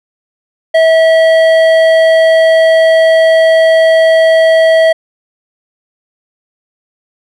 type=tone with hard clipping; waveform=sine; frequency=648 Hz; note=E5; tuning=30 cents flat; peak=-6 dBFS; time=0.74-4.93 s; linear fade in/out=10 ms; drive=10 dB; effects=none